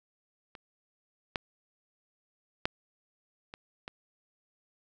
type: clicks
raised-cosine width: 0.3 ms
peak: -29 / -14 / -11 / -26 / -23 dBFS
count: 5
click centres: 0.552 / 1.358 / 2.655 / 3.539 / 3.879 s
effects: none